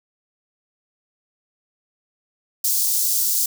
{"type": "high-pass noise", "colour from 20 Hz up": "white", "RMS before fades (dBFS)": -20, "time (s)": [2.64, 3.46], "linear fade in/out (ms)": 5, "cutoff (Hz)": 5000, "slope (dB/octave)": 24, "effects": []}